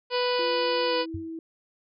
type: harmonic tone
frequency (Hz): 493.9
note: B4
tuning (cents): 0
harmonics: 1 / 2 / 3 / 4 / 5 / 6 / 7 / 8 / 9 / 10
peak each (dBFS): -25 / -30 / -37 / -40 / -36 / -34 / -42 / -42 / -35 / -38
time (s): 0.1-1.06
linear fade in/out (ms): 50
type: tone with pitch glide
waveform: sine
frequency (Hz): 345.3 to 325.9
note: F4 to E4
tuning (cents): -20 to -20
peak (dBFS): -33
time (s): 0.39-1.39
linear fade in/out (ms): 2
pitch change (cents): -100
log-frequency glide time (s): 0.87-0.96
type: tone with exponential decay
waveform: sine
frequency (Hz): 91.9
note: F#2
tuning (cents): -11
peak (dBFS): -28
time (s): 1.14-1.3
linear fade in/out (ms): 5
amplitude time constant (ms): 34
effects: none